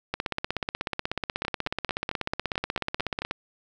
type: two click trains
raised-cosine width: 0.3 ms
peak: -14 / -11 dBFS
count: 9 / 53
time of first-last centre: 1.45-3.22 / 0.14-3.311 s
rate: 4.52 / 16.4 Hz
effects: none